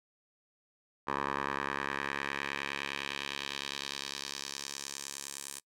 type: tone with band-pass filter sweep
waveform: 10% pulse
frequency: 69.8 Hz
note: C#2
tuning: 13 cents sharp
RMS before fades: -38 dBFS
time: 1.07-5.6 s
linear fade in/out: 10 ms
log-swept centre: 1100 to 8800 Hz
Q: 1.6
effects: noise-tail reverb RT60 0.1 s tail -26 dB re dry